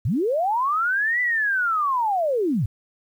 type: linear two-way sweep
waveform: sine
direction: up then down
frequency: 86.3 to 2000 to 86.3 Hz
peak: -19 dBFS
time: 0.05-2.66 s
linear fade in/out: 5 ms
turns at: 1.21 s
effects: 9-bit